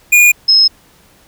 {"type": "tone pair in turn", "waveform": ["square", "sine"], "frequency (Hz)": [2437, 5164], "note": ["D#7", "E8"], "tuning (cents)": [-37, -37], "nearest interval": "octave + minor second", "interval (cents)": 1300, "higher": "second", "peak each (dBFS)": -5, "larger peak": "neither", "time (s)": [[0.12, 0.32], [0.48, 0.68]], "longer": "neither", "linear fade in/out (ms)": 10, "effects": ["pink hiss -48 dBFS RMS until 1.27 s"]}